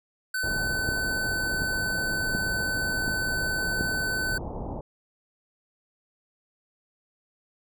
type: tone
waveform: square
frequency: 1516 Hz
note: F#6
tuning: 42 cents sharp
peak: -27 dBFS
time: 0.34-4.38 s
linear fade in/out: 5 ms
type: low-pass noise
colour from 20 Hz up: pink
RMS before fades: -34 dBFS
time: 0.43-4.81 s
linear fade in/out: 5 ms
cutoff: 950 Hz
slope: 48 dB/octave
type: click train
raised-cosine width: 3 ms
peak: -17 dBFS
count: 5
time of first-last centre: 0.89-3.81 s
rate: 1.37 Hz
effects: none